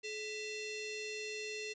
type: ring-modulated tone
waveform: sawtooth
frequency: 1557 Hz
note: G6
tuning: 12 cents flat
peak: -33 dBFS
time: 0.03-1.74 s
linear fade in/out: 20 ms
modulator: 1130 Hz
effects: resampled to 16000 Hz + 11-bit